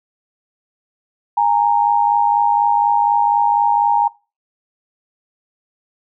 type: tone pair together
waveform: sine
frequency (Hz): 822.9 / 927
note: G#5 / A#5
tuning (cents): -16 / -10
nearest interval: major second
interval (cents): 206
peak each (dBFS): -15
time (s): 1.37-4.08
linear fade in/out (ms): 5
effects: noise-tail reverb RT60 0.3 s tail -23 dB re dry